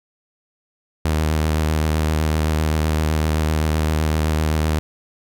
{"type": "tone with vibrato", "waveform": "sawtooth", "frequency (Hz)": 77.78, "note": "D#2", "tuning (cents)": 0, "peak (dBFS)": -13, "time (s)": [1.05, 4.79], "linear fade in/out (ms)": 0, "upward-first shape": "square", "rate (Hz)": 7.8, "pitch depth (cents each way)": 20, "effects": []}